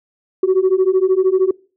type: beating tone pair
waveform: sine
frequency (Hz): 369.1 / 382.1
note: F#4 / G4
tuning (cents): -4 / -44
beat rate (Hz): 13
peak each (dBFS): -13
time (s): 0.43-1.51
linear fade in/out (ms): 5
effects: noise-tail reverb RT60 0.4 s tail -25 dB re dry + tanh soft clip ceiling -7 dBFS